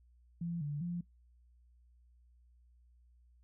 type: tone with pitch steps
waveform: sine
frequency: 170.2 / 145.9 / 173.8 Hz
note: F3 / D3 / F3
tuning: -44 / -11 / -8 cents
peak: -35 dBFS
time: 0.41-1.01 s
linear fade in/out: 5 ms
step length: 200 ms
effects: noise-tail reverb RT60 0.2 s tail -26 dB re dry + added 60 Hz sine -62 dBFS peak until 3.43 s

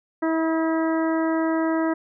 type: harmonic tone with a mistuned harmonic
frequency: 323.4 Hz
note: E4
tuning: 33 cents flat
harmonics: 1 / 2 / 3 / 4 / 5 / 6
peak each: -21 / -27 / -31 / -33 / -35 / -37 dBFS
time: 0.22-1.94 s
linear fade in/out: 10 ms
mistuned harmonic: 4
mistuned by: -18 cents
effects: none

